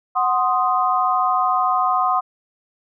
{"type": "chord", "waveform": "sine", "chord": "C diminished", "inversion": "second", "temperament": "equal", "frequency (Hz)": [740, 1046.5, 1244.5], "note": ["Gb5", "C6", "Eb6"], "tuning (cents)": [0, 0, 0], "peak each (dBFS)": -20, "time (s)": [0.15, 2.21], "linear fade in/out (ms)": 20, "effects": []}